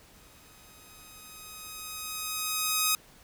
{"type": "tone with exponential growth", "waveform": "5% pulse", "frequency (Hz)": 1259, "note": "D#6", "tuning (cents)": 20, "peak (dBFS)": -11, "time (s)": [0.14, 2.95], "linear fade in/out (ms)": 1, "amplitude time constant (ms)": 610, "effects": ["pink hiss -56 dBFS RMS until 3.23 s"]}